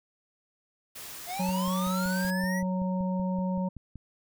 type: noise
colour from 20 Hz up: white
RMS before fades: -42 dBFS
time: 0.95-2.31 s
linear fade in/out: 10 ms
type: linear sweep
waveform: square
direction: up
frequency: 676 to 1975.5 Hz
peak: -34 dBFS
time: 1.26-2.63 s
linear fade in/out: 50 ms
type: harmonic tone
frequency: 185 Hz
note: F#3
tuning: in tune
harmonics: 1 / 3 / 5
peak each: -27 / -36 / -38 dBFS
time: 1.39-3.69 s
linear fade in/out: 10 ms
type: click train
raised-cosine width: 5 ms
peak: -30 dBFS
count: 14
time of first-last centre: 1.49-3.957 s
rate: 5.27 Hz
effects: none